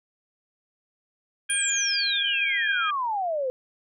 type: harmonic tone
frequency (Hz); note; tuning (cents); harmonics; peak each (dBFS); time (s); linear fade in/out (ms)
807; G#5; -50; 2 / 3 / 4; -29 / -31 / -31; 1.49-2.91; 10
type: exponential sweep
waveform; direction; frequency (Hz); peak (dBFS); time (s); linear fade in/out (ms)
sine; down; 9580 to 496; -24; 1.5-3.5; 0
effects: none